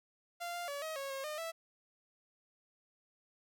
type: tone with pitch steps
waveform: sawtooth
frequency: 693 / 698 / 569 / 633 / 550 / 541 / 608 / 658 Hz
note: F5 / F5 / C#5 / D#5 / C#5 / C#5 / D#5 / E5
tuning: -14 / -1 / +45 / +30 / -14 / -42 / -40 / -3 cents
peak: -35 dBFS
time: 0.4-1.52 s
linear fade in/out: 20 ms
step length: 140 ms
effects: none